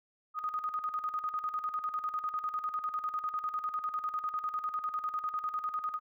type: tone with tremolo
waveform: sine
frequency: 1244.5 Hz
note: D#6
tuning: in tune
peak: -30 dBFS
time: 0.34-6 s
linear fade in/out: 50 ms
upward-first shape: square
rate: 10 Hz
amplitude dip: 65%
effects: none